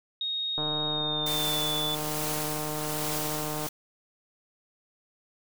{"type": "tone with pitch glide", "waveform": "sine", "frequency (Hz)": [3734, 3484], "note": ["A#7", "A7"], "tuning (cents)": [2, -18], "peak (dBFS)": -28, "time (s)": [0.21, 1.95], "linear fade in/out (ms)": 2, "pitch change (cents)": -120, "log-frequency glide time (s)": [0.88, 1.66]}
{"type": "click train", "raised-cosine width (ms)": 1, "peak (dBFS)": -21, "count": 470, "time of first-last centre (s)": [0.58, 3.666], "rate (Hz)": 152}
{"type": "noise with tremolo", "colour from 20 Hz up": "white", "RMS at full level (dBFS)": -32, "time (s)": [1.26, 3.69], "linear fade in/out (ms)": 5, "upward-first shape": "triangle", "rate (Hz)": 1.2, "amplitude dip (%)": 50}
{"effects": []}